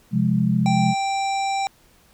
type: chord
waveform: sine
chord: F minor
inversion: second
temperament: equal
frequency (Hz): 130.81 / 174.61 / 207.7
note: C3 / F3 / Ab3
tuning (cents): 0 / 0 / 0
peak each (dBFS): -22 / -21 / -20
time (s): 0.11-0.95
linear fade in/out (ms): 50
type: harmonic tone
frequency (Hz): 784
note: G5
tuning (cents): 0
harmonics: 1 / 3 / 5 / 7 / 9 / 10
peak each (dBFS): -21 / -31 / -35 / -38 / -40 / -41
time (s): 0.66-1.67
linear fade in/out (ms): 0
effects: pink hiss -56 dBFS RMS until 2.13 s